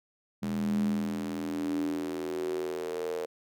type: tone with high-pass filter sweep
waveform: square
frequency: 41.2 Hz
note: E1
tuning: in tune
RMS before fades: -32 dBFS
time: 0.42-3.26 s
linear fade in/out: 10 ms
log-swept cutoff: 180 to 480 Hz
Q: 8.5
effects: none